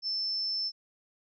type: tone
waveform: sine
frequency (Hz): 5300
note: E8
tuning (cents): +9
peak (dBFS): -29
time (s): 0.02-0.72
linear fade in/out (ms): 50
effects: none